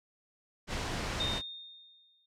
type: noise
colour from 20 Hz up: pink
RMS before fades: -35 dBFS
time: 0.67-1.42 s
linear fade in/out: 50 ms
type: tone with exponential decay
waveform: sine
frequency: 3665 Hz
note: A#7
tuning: 30 cents flat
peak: -29 dBFS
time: 1.2-2.26 s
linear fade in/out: 5 ms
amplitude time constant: 230 ms
effects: noise-tail reverb RT60 0.1 s tail -21 dB re dry + low-pass 6000 Hz 12 dB/octave